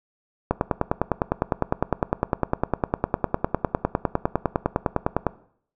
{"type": "click train", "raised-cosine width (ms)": 1, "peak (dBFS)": -5, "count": 48, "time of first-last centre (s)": [0.51, 5.267], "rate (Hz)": 9.88, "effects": ["noise-tail reverb RT60 0.6 s tail -18 dB re dry"]}